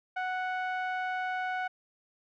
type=tone with low-pass filter; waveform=sawtooth; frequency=740 Hz; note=F#5; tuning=in tune; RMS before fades=-33 dBFS; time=0.16-1.68 s; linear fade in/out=10 ms; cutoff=1800 Hz; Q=1.6; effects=none